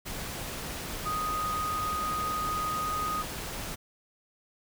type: tone in noise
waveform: sine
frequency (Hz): 1244.5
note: D#6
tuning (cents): 0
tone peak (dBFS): -29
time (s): 1.05-3.23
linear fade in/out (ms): 20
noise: pink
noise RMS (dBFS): -37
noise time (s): 0.05-3.76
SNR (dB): +5
effects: none